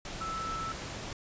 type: tone in noise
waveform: sine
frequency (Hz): 1318.5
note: E6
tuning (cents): 0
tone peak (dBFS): -34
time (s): 0.21-0.72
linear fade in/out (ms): 2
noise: pink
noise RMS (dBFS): -40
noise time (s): 0.05-1.13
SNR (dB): +3
effects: resampled to 16000 Hz